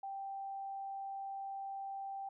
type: tone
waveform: sine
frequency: 784 Hz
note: G5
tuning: in tune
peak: -40 dBFS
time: 0.03-2.29 s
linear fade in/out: 5 ms
effects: none